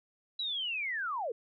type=linear sweep; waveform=sine; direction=down; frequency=3971 to 415.3 Hz; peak=-32 dBFS; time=0.39-1.32 s; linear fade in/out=5 ms; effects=none